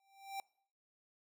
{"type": "tone with exponential growth", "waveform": "square", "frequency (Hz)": 784, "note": "G5", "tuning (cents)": 0, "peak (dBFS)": -38, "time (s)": [0, 0.4], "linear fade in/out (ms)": 1, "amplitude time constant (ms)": 86, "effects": ["noise-tail reverb RT60 0.6 s tail -24 dB re dry"]}